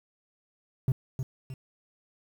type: tone with echo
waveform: triangle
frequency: 130.81 Hz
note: C3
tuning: in tune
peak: -18 dBFS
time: 0.88-0.92 s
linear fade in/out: 2 ms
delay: 310 ms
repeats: 2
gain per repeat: -8 dB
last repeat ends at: 1.54 s
effects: tanh soft clip ceiling -15 dBFS + 9-bit